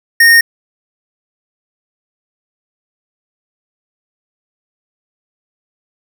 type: tone with hard clipping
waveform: sine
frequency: 1846 Hz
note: A#6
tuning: 17 cents flat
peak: -5 dBFS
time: 0.2-0.41 s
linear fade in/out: 5 ms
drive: 17 dB
effects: none